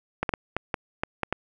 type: clicks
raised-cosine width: 0.5 ms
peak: -10 dBFS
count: 8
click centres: 0.23 / 0.292 / 0.338 / 0.566 / 0.742 / 1.035 / 1.233 / 1.326 s
effects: none